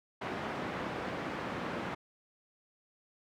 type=band-pass noise; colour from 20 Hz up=pink; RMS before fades=-38 dBFS; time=0.21-1.95 s; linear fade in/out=10 ms; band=170 to 1900 Hz; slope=12 dB/octave; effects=none